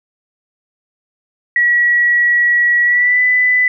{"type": "tone with pitch glide", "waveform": "sine", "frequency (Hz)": [1925, 1996.3], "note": ["B6", "B6"], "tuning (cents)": [-45, 18], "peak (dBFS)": -9, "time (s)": [1.56, 3.68], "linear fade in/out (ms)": 2, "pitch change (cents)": 63, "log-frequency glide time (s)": [2.83, 3.22], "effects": []}